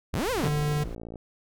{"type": "linear two-way sweep", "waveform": "sawtooth", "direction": "up then down", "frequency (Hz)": [31.95, 542, 81.9], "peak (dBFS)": -22, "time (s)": [0.13, 0.49], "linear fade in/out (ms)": 10, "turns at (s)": 0.31}
{"type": "noise", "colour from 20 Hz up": "brown", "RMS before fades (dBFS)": -38, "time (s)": [0.17, 0.95], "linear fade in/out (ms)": 2}
{"type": "click train", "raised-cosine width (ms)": 2, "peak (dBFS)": -26, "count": 45, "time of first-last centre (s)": [0.38, 1.157], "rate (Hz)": 56.6}
{"type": "tone", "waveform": "square", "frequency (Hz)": 148.3, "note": "D3", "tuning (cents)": 17, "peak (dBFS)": -25, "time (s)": [0.43, 0.84], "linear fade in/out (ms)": 10}
{"effects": []}